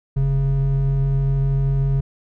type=tone pair together; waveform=triangle; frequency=42.99 / 136.5 Hz; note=F1 / C#3; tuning=-27 / -26 cents; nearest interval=octave + minor sixth; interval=2001 cents; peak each=-20 / -15 dBFS; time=0.16-2.01 s; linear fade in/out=10 ms; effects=none